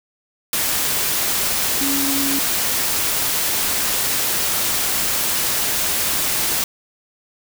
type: tone in noise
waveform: sine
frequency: 277.2 Hz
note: C#4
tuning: in tune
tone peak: -22 dBFS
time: 1.81-2.39 s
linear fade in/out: 2 ms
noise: white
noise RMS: -20 dBFS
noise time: 0.53-6.64 s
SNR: -5 dB
effects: none